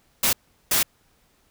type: noise bursts at uneven times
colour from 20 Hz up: white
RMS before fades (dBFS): -20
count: 2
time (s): 0.23-0.33 / 0.71-0.83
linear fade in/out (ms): 5
effects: pink hiss -63 dBFS RMS until 1.5 s